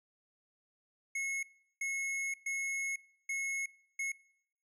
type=tone bursts at uneven times; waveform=square; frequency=2179 Hz; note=C#7; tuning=30 cents flat; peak=-34 dBFS; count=5; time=1.15-1.43 / 1.81-2.34 / 2.46-2.96 / 3.29-3.66 / 3.99-4.12 s; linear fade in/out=5 ms; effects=noise-tail reverb RT60 0.7 s tail -24 dB re dry + low-pass 11000 Hz 12 dB/octave